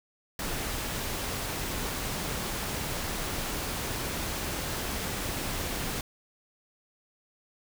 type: noise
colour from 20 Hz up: pink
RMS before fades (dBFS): -33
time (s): 0.39-6.01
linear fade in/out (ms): 2
effects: none